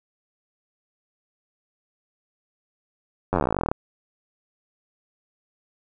slowing click train, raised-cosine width 1 ms, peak -8 dBFS, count 23, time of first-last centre 3.33-3.715 s, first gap 10 ms, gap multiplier 1.05, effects none

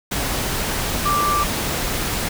sine tone in noise, 1174.7 Hz, D6, in tune, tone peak -17 dBFS, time 1.05-1.44 s, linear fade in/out 10 ms, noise pink, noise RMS -23 dBFS, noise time 0.11-2.29 s, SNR +3 dB, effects none

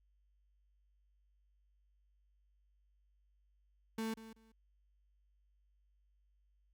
35% pulse tone with echo, 222.9 Hz, A3, 23 cents sharp, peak -35 dBFS, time 3.98-4.14 s, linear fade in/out 5 ms, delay 190 ms, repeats 2, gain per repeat -14 dB, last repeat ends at 4.52 s, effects added 50 Hz sine -70 dBFS peak until 6.73 s

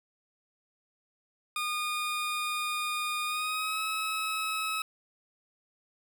20% pulse tone with pitch glide, 1222 to 1288 Hz, D#6 to E6, -32 to -41 cents, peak -25 dBFS, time 1.56-4.82 s, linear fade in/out 2 ms, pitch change +91 cents, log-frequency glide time 3.25-3.81 s, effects 9-bit

